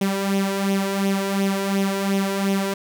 sawtooth tone with flanger, 196 Hz, G3, in tune, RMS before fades -22 dBFS, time 0.01-2.74 s, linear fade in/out 5 ms, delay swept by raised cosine 0.32 to 2.12 ms, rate 2.8 Hz, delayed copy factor +0.6, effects none

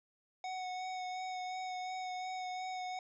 square tone with vibrato, 740 Hz, F#5, in tune, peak -39 dBFS, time 0.44-2.99 s, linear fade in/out 2 ms, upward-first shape sine, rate 2.8 Hz, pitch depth 16 cents each way, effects resampled to 16000 Hz + 13-bit

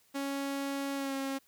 sawtooth tone with pitch glide, 277.2 to 271.3 Hz, C#4 to C#4, 0 to -37 cents, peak -29 dBFS, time 0.14-1.39 s, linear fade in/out 20 ms, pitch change -37 cents, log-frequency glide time 0.95-1.14 s, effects white hiss -67 dBFS RMS until 1.47 s

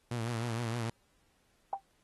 sawtooth tone with vibrato, 116.54 Hz, A#2, in tune, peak -29 dBFS, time 0.11-0.9 s, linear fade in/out 5 ms, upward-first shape triangle, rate 6.5 Hz, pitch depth 89 cents each way
sine tone with exponential decay, 784 Hz, G5, in tune, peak -27 dBFS, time 1.73-1.82 s, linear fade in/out 1 ms, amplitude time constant 18 ms
effects pink hiss -72 dBFS RMS until 2.03 s + AAC 32 kbps

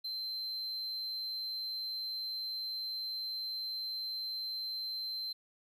triangle tone, 4105 Hz, C8, 34 cents flat, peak -35 dBFS, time 0.04-5.33 s, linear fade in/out 10 ms, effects none

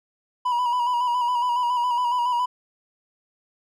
triangle tone with vibrato, 975 Hz, B5, 23 cents flat, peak -18 dBFS, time 0.45-2.46 s, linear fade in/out 10 ms, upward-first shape square, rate 7.2 Hz, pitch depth 37 cents each way, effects none

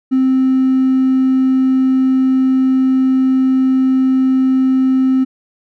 triangle tone with hard clipping, 261.6 Hz, C4, in tune, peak -10 dBFS, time 0.11-5.25 s, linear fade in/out 20 ms, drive 4 dB, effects none

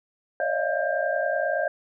sine tone cluster, 556 / 607 / 637 / 696 / 1591 Hz, C#5 / D#5 / D#5 / F5 / G6, +5 / -43 / +41 / -6 / +25 cents, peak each -29 dBFS, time 0.4-1.68 s, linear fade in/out 2 ms, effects none

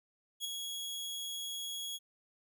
sawtooth tone with ADSR envelope, 3331 Hz, G#7, 4 cents sharp, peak -30 dBFS, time 0.4-1.99 s, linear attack 47 ms, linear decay 8 ms, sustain -5 dB, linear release 36 ms, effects none

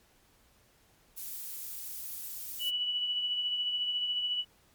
violet noise, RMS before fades -40 dBFS, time 1.16-2.71 s, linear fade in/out 20 ms
sine tone with tremolo, 2953 Hz, F#7, 4 cents flat, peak -27 dBFS, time 2.59-4.45 s, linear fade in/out 50 ms, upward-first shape triangle, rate 14 Hz, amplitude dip 45%
effects pink hiss -65 dBFS RMS until 4.74 s + MP3 96 kbps

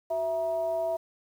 sine tone with frequency modulation, 659.3 Hz, E5, in tune, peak -26 dBFS, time 0.1-0.97 s, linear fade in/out 10 ms, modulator 288 Hz, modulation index 0.43, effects 9-bit

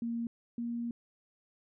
sine tone pair in turn, 233.1 / 235.8 Hz, A#3 / A#3, 0 / +20 cents, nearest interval unison, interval 20 cents, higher second, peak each -32 / -33 dBFS, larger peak first, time 0.02-0.27 / 0.58-0.91 s, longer second, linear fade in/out 2 ms, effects none

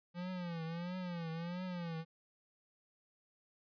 square tone with vibrato, 172.9 Hz, F3, 17 cents flat, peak -40 dBFS, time 0.14-2.05 s, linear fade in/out 50 ms, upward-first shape triangle, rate 1.5 Hz, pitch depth 130 cents each way, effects resampled to 11025 Hz

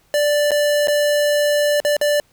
square tone with dropouts, 587.3 Hz, D5, in tune, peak -15 dBFS, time 0.14-2.2 s, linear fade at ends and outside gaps 1 ms, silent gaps 0.508-0.516 / 0.873-0.882 / 1.802-1.849 / 1.967-2.013 s, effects pink hiss -58 dBFS RMS until 2.32 s

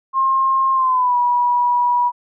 sine tone with pitch glide, 1066 to 971.9 Hz, C6 to B5, +32 to -28 cents, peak -13 dBFS, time 0.13-2.12 s, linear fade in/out 50 ms, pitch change -160 cents, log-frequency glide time 0.73-1.17 s, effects none

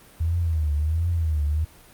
sine tone with vibrato, 79.5 Hz, D#2, 38 cents sharp, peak -20 dBFS, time 0.2-1.65 s, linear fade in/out 10 ms, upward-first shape triangle, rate 1.4 Hz, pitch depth 160 cents each way, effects pink hiss -50 dBFS RMS until 1.93 s + Opus 32 kbps

